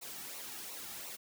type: noise with flanger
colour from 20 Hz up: white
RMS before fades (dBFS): -45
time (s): 0.01-1.17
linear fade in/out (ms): 20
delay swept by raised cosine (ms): 0.6 to 2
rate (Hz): 2.8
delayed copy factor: -0.6
effects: none